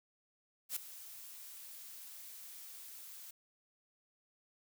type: noise with ADSR envelope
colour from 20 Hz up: blue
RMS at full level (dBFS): -36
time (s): 0.69-3.31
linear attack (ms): 73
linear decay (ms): 4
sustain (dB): -15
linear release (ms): 5
effects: none